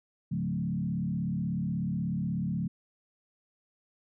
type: tone with frequency modulation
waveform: sine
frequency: 174.61 Hz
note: F3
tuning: in tune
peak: -28 dBFS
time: 0.31-2.68 s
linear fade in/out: 10 ms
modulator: 36.4 Hz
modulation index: 1.3
effects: none